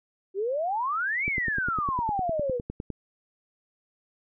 sine exponential two-way sweep, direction up then down, 370 to 2349 to 461.9 Hz, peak -25 dBFS, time 0.34-2.61 s, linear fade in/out 50 ms, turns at 1.26 s
click train, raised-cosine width 3 ms, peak -20 dBFS, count 17, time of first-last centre 1.28-2.903 s, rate 9.86 Hz
effects none

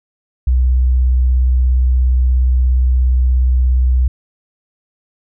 sine tone with vibrato, 63 Hz, B1, 35 cents sharp, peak -9 dBFS, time 0.47-4.08 s, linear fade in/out 5 ms, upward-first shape sine, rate 17 Hz, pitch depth 22 cents each way, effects none

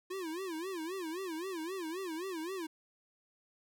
square tone with vibrato, 349.2 Hz, F4, in tune, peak -38 dBFS, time 0.1-2.67 s, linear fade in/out 10 ms, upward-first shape sine, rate 3.8 Hz, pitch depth 190 cents each way, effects none

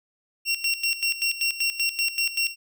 25% pulse tone with tremolo, 2737 Hz, F7, 36 cents flat, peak -17 dBFS, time 0.45-2.56 s, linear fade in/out 50 ms, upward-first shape square, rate 5.2 Hz, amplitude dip 75%, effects none

